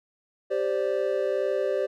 triangle chord, G suspended fourth, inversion none, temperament equal with one note detuned, 392 / 523.3 / 585.3 Hz, G4 / C5 / D5, 0 / 0 / -6 cents, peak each -26 dBFS, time 0.5-1.87 s, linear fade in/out 20 ms, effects none

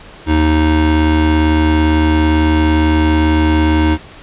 square tone pair together, 77.78 / 311.1 Hz, D#2 / D#4, 0 / 0 cents, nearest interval 2 octaves, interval 2400 cents, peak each -13 dBFS, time 0.26-3.98 s, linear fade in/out 50 ms, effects pink hiss -37 dBFS RMS until 4.22 s + resampled to 8000 Hz

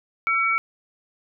sine tone pair together, 1343.8 / 2260 Hz, E6 / C#7, +33 / +33 cents, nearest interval major sixth, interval 900 cents, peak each -22 / -21 dBFS, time 0.27-0.58 s, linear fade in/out 0 ms, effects none

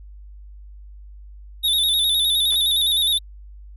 square tone with vibrato, 3638 Hz, A#7, 43 cents flat, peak -17 dBFS, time 1.63-3.19 s, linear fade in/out 20 ms, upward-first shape square, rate 9.7 Hz, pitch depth 59 cents each way
clicks, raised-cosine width 0.2 ms, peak -19 dBFS, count 2, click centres 2.525 / 2.542 s
effects added 50 Hz sine -38 dBFS peak until 3.76 s

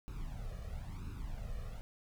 brown noise with flanger, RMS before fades -42 dBFS, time 0.08-1.81 s, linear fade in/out 0 ms, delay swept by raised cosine 0.76 to 1.69 ms, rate 1 Hz, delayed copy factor +0.8, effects none

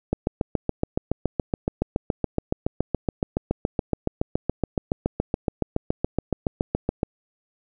click train, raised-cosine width 2 ms, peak -8 dBFS, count 50, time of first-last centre 0.13-7.031 s, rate 7.1 Hz, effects none

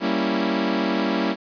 sawtooth chord, G diminished seventh, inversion none, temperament equal, 196 / 233.1 / 277.2 / 329.6 Hz, G3 / Bb3 / Db4 / Fb4, 0 / 0 / 0 / 0 cents, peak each -22 dBFS, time 0-1.36 s, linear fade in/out 50 ms, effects resampled to 11025 Hz + 8-bit

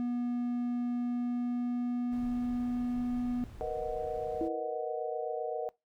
triangle tone with pitch glide, 242.6 to 245.1 Hz, B3 to B3, -31 to -13 cents, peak -28 dBFS, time 0-3.44 s, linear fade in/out 0 ms, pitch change +18 cents, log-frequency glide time 0.96-3.1 s
brown noise, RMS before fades -47 dBFS, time 2.11-4.49 s, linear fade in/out 20 ms
sine chord, B major seventh, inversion third, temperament equal, 466.2 / 493.9 / 622.3 / 740 Hz, A#4 / B4 / D#5 / F#5, 0 / 0 / 0 / 0 cents, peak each -36 / -40 / -38 / -38 dBFS, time 3.61-5.69 s, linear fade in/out 0 ms
sine tone with exponential decay, 328.8 Hz, E4, 4 cents flat, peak -28 dBFS, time 4.41-4.84 s, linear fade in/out 1 ms, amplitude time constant 93 ms
effects noise-tail reverb RT60 0.2 s tail -22 dB re dry

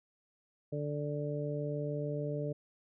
harmonic tone, 146.83 Hz, D3, in tune, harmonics 1 / 2 / 3 / 4, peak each -36 / -42 / -39 / -40 dBFS, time 0.72-2.53 s, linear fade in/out 10 ms, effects none

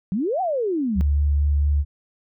sine exponential two-way sweep, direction up then down, 174.61 to 783 to 174.61 Hz, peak -20 dBFS, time 0.12-1.01 s, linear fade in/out 0 ms, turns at 0.41 s
sine tone with vibrato, 72.5 Hz, D2, 22 cents flat, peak -16 dBFS, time 0.95-1.85 s, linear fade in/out 50 ms, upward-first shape sine, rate 4.4 Hz, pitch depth 12 cents each way
effects none

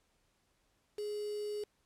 sine tone with quantisation, 416.9 Hz, G#4, 7 cents sharp, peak -36 dBFS, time 0.98-1.64 s, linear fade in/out 5 ms, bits 8, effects pink hiss -75 dBFS RMS until 1.85 s + low-pass 11000 Hz 12 dB/octave

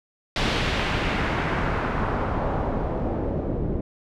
pink noise with low-pass filter sweep, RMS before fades -25 dBFS, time 0.36-3.81 s, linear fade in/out 2 ms, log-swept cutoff 4000 to 380 Hz, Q 1.2, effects none

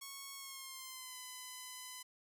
5% pulse tone with pitch glide, 1102 to 1010.5 Hz, C#6 to B5, -11 to +39 cents, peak -35 dBFS, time 0.01-2.03 s, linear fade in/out 10 ms, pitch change -150 cents, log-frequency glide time 0.35-1.18 s, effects none

